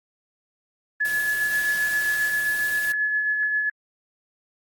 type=tone with tremolo; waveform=sine; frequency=1708 Hz; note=G#6; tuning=48 cents sharp; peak=-19 dBFS; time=1-3.7 s; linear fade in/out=10 ms; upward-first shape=sine; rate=7.5 Hz; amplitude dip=35%
type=noise; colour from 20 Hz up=white; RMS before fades=-34 dBFS; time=1.05-2.92 s; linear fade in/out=0 ms
effects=Opus 24 kbps